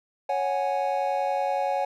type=chord; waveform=triangle; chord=C# suspended fourth; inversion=none; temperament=equal; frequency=554.4 / 740 / 830.6 Hz; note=C#5 / F#5 / G#5; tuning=0 / 0 / 0 cents; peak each=-26 dBFS; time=0.29-1.85 s; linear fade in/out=5 ms; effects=none